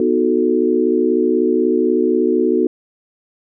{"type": "chord", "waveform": "sine", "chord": "B dominant seventh", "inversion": "none", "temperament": "equal with one note detuned", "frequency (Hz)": [246.9, 311.1, 367.4, 440], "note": ["B3", "D#4", "F#4", "A4"], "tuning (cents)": [0, 0, -12, 0], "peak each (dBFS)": [-19, -19, -16, -19], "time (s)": [0, 2.67], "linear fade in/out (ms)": 2, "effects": []}